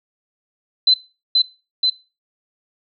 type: tone with echo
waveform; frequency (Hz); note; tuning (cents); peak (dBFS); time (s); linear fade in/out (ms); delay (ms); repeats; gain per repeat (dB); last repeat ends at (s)
sine; 4041; B7; +39; -9; 0.87-0.94; 5; 480; 2; -2; 1.9
effects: noise-tail reverb RT60 0.3 s tail -21 dB re dry